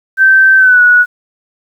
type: tone with pitch glide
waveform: sine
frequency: 1552 to 1464.9 Hz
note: G6 to F#6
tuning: -18 to -18 cents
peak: -3 dBFS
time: 0.17-1.06 s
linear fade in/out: 50 ms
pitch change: -100 cents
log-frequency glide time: 0.57-0.81 s
effects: 7-bit